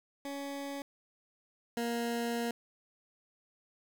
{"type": "tone pair in turn", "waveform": "20% pulse", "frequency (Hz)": [280, 235], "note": ["C#4", "A#3"], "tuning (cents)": [18, 14], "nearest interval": "minor third", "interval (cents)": 304, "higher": "first", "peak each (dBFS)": [-33, -27], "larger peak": "second", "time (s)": [[0.25, 0.82], [1.77, 2.51]], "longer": "second", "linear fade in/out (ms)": 2, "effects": ["10-bit"]}